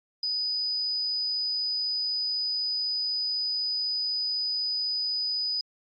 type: tone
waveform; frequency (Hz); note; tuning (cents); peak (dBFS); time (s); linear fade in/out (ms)
sine; 4978; D#8; 0; -26; 0.23-5.61; 2
effects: AAC 64 kbps